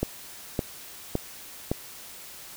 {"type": "click train", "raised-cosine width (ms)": 2, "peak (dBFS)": -11, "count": 4, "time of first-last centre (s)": [0.03, 1.715], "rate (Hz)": 1.78, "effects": ["white hiss -44 dBFS RMS until 2.56 s"]}